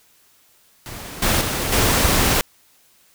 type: noise with level steps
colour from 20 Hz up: pink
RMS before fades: -34 / -18 / -23 / -17 dBFS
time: 0.86-2.41 s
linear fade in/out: 0 ms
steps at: 1.22 / 1.41 / 1.72 s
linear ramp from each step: 5 ms
effects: white hiss -56 dBFS RMS until 3.14 s